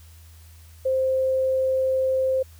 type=tone; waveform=sine; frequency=524 Hz; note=C5; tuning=2 cents sharp; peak=-19 dBFS; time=0.85-2.43 s; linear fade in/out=10 ms; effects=added 81 Hz sine -45 dBFS peak until 2.59 s + white hiss -55 dBFS RMS until 2.59 s